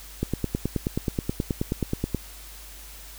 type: click train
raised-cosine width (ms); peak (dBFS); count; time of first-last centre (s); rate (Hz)
3; -11; 19; 0.23-2.147; 9.39
effects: added 50 Hz sine -44 dBFS peak until 3.18 s + white hiss -45 dBFS RMS until 3.18 s